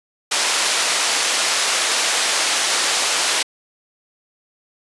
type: band-pass noise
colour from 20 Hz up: white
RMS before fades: -19 dBFS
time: 0.31-3.43 s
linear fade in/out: 10 ms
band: 490 to 6800 Hz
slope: 12 dB/octave
effects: resampled to 24000 Hz